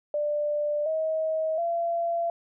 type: tone with pitch steps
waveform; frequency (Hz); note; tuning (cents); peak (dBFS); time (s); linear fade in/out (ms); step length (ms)
sine; 592 / 634.5 / 680; D5 / D#5 / F5; +14 / +34 / -46; -24; 0.14-2.3; 2; 720
effects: none